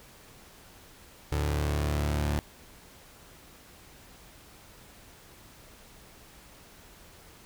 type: tone pair together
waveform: sawtooth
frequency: 73.42 / 110.01 Hz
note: D2 / A2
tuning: 0 / 0 cents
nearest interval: perfect fifth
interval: 700 cents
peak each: -23 / -29 dBFS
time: 1.32-2.39 s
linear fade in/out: 0 ms
effects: pink hiss -53 dBFS RMS until 7.45 s